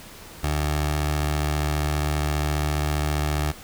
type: tone with notch filter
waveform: 15% pulse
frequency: 74.9 Hz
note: D2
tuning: 35 cents sharp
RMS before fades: -24 dBFS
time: 0.43-3.52 s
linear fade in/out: 10 ms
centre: 230 Hz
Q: 1.2
effects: pink hiss -43 dBFS RMS until 3.63 s